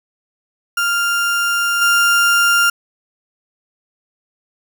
35% pulse tone with level steps, 1396.9 Hz, F6, in tune, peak -13 / -9 dBFS, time 0.77-2.7 s, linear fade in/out 5 ms, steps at 1.81 s, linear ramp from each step 10 ms, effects none

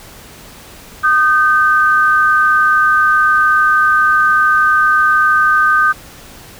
sine tone pair together, 1227 / 1545.9 Hz, D#6 / G6, -25 / -25 cents, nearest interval major third, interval 400 cents, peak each -11 dBFS, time 1.03-5.93 s, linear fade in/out 20 ms, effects pink hiss -37 dBFS RMS until 6.59 s

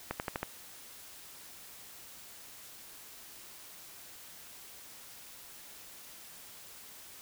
accelerating click train, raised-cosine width 0.5 ms, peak -18 dBFS, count 5, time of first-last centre 0.11-0.43 s, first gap 89 ms, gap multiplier 0.93, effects white hiss -51 dBFS RMS until 7.21 s

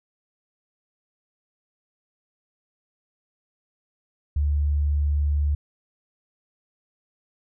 sine tone, 73 Hz, D2, 10 cents flat, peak -19 dBFS, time 4.36-5.55 s, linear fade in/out 5 ms, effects none

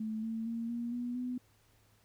sine tone with pitch steps, 218.4 / 224.3 / 230.3 / 236.5 / 242.9 / 249.4 Hz, A3 / A3 / A#3 / A#3 / B3 / B3, -13 / +34 / -21 / +25 / -29 / +17 cents, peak -34 dBFS, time 0-1.38 s, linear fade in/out 5 ms, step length 230 ms, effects added 105 Hz sine -69 dBFS peak until 2.04 s + pink hiss -69 dBFS RMS until 2.04 s

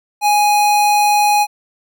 square tone, 830.6 Hz, G#5, in tune, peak -11 dBFS, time 0.21-1.47 s, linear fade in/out 50 ms, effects none

